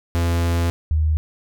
45% pulse / sine tone pair in turn, 85 / 77.65 Hz, F2 / D#2, -46 / -3 cents, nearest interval major second, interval 157 cents, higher first, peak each -17 / -15 dBFS, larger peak second, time 0.15-0.7 / 0.91-1.17 s, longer first, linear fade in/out 0 ms, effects none

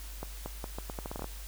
accelerating click train, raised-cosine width 1 ms, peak -23 dBFS, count 12, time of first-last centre 0.23-1.243 s, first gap 230 ms, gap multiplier 0.79, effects added 50 Hz sine -41 dBFS peak until 1.47 s + white hiss -49 dBFS RMS until 1.47 s

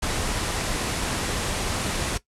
pink low-pass noise, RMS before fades -27 dBFS, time 0.02-2.18 s, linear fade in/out 10 ms, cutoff 11000 Hz, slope 48 dB/octave, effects noise-tail reverb RT60 0.1 s tail -17 dB re dry

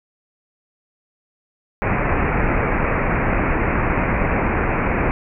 pink low-pass noise, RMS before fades -19 dBFS, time 1.82-5.11 s, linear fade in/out 0 ms, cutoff 2500 Hz, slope 96 dB/octave, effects none

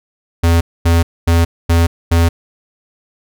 square tone bursts, 84.1 Hz, E2, 35 cents sharp, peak -9 dBFS, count 5, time 0.43-2.29 s, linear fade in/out 10 ms, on 180 ms, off 240 ms, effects none

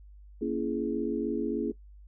sine chord, A# half-diminished seventh, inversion none, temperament just, 233.1 / 279.7 / 335.6 / 419.5 Hz, A#3 / C#4 / E4 / G#4, 0 / +16 / +31 / +17 cents, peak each -33 dBFS, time 0.41-1.72 s, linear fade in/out 10 ms, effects noise-tail reverb RT60 0.1 s tail -19 dB re dry + added 50 Hz sine -48 dBFS peak until 2.07 s

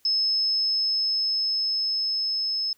sine tone with level ramp, 5200 Hz, E8, 24 cents flat, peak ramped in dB -20 to -24 dBFS, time 0.05-2.73 s, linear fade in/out 2 ms, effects white hiss -64 dBFS RMS until 2.77 s

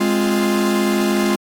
45% pulse chord, F minor, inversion first, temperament equal, 207.7 / 261.6 / 349.2 Hz, Ab3 / C4 / F4, 0 / 0 / 0 cents, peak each -18 / -23 / -19 dBFS, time 0-1.36 s, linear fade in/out 10 ms, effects AAC 64 kbps

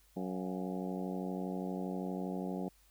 harmonic tone with a mistuned harmonic, 92.5 Hz, F#2, in tune, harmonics 2 / 3 / 4 / 5 / 6 / 7 / 8 / 9, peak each -38 / -42 / -44 / -46 / -48 / -49 / -50 / -51 dBFS, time 0.16-2.69 s, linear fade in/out 10 ms, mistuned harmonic 7, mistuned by +88 cents, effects added 50 Hz sine -66 dBFS peak until 2.9 s + white hiss -68 dBFS RMS until 2.9 s

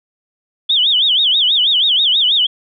sine tone with vibrato, 3326 Hz, G#7, 2 cents sharp, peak -10 dBFS, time 0.69-2.47 s, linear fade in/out 10 ms, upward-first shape sine, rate 6.2 Hz, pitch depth 220 cents each way, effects none

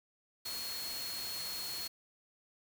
sine tone in noise, 4312 Hz, C#8, 49 cents flat, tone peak -40 dBFS, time 0.45-1.88 s, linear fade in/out 10 ms, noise white, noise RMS -43 dBFS, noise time 0.45-1.88 s, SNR 0 dB, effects none

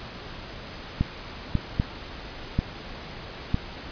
clicks, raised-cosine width 5 ms, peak -9 dBFS, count 5, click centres 1.01 / 1.553 / 1.799 / 2.59 / 3.544 s, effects pink hiss -39 dBFS RMS until 3.91 s + resampled to 11025 Hz

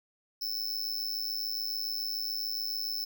square tone with amplitude modulation, 5274 Hz, E8, in tune, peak -28 dBFS, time 0.41-3.05 s, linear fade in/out 10 ms, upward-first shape sine, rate 107 Hz, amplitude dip 95%, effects none

